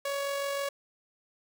sawtooth tone with amplitude modulation, 560 Hz, C#5, 18 cents sharp, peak -25 dBFS, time 0.05-0.69 s, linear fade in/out 5 ms, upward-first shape sine, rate 46.4 Hz, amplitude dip 30%, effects none

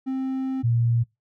triangle / sine tone pair in turn, 263.6 / 117.42 Hz, C4 / A#2, +13 / +13 cents, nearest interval octave + major second, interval 1400 cents, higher first, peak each -22 / -18 dBFS, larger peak second, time 0.06-0.63 / 0.63-1.04 s, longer first, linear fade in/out 20 ms, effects noise-tail reverb RT60 0.2 s tail -23 dB re dry

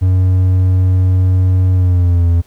triangle tone with pitch glide, 92.5 to 85.31 Hz, F#2 to F2, 0 to -40 cents, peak -6 dBFS, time 0.01-2.42 s, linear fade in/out 20 ms, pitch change -140 cents, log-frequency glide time 1.73-2.28 s, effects pink hiss -51 dBFS RMS until 2.46 s

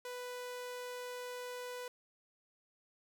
sawtooth tone, 495 Hz, B4, 4 cents sharp, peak -38 dBFS, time 0.05-1.88 s, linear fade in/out 2 ms, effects none

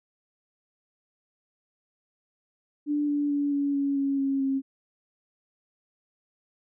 sine tone with pitch steps, 293.7 / 290.2 / 286.7 / 283.2 / 279.8 / 276.4 / 273.1 / 269.8 Hz, D4 / D4 / D4 / C#4 / C#4 / C#4 / C#4 / C#4, 0 / -21 / -42 / +37 / +16 / -5 / -26 / -47 cents, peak -23 dBFS, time 2.86-4.62 s, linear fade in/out 50 ms, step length 220 ms, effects none

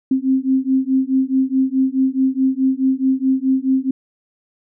sine beating tone pair, 261.6 / 266.3 Hz, C4 / C4, 0 / +31 cents, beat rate 4.7 Hz, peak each -17 dBFS, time 0.11-3.91 s, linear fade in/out 5 ms, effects none

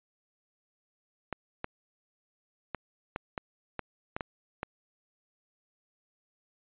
clicks, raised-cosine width 0.5 ms, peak -18 dBFS, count 9, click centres 1.327 / 1.644 / 2.747 / 3.161 / 3.378 / 3.793 / 4.165 / 4.208 / 4.631 s, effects resampled to 8000 Hz

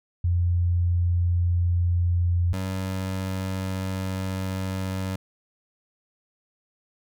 sine / 25% pulse tone pair in turn, 87.31 / 94.6 Hz, F2 / F#2, 0 / +39 cents, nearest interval minor second, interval 139 cents, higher second, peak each -19 / -23 dBFS, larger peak first, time 0.24-2.53 / 2.53-5.16 s, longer second, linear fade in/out 5 ms, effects none

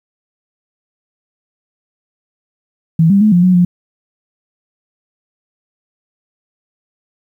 sine tone with pitch steps, 162.9 / 198.3 / 213.8 / 175.9 / 183.1 / 177.1 Hz, E3 / G3 / A3 / F3 / F#3 / F3, -20 / +20 / -49 / +13 / -18 / +24 cents, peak -6 dBFS, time 2.99-3.65 s, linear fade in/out 5 ms, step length 110 ms, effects 8-bit

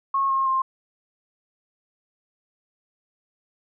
sine tone with pitch steps, 1090 / 1073.8 / 1057.7 Hz, C#6 / C6 / C6, -29 / +45 / +18 cents, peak -19 dBFS, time 0.14-0.62 s, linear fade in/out 5 ms, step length 160 ms, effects none

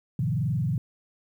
sine tone with frequency modulation, 138.59 Hz, C#3, in tune, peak -23 dBFS, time 0.19-0.78 s, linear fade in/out 2 ms, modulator 21.8 Hz, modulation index 1.5, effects 10-bit

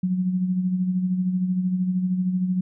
sine tone with tremolo, 183.5 Hz, F#3, 14 cents flat, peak -18 dBFS, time 0.03-2.61 s, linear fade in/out 5 ms, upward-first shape sine, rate 13 Hz, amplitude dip 50%, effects none

